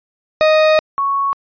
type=tone pair in turn; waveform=40% pulse / sine; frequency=622.3 / 1108.8 Hz; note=D#5 / C#6; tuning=0 / 0 cents; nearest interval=minor seventh; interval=1000 cents; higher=second; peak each=-8 / -14 dBFS; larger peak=first; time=0.41-0.79 / 0.98-1.33 s; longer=first; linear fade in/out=0 ms; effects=resampled to 11025 Hz